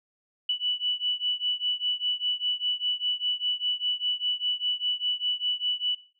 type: beating tone pair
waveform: sine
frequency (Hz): 2960 / 2965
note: F#7 / F#7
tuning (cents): 0 / +3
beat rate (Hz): 5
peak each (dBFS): -28 / -28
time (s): 0.49-5.95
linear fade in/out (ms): 5
effects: noise-tail reverb RT60 0.4 s tail -17 dB re dry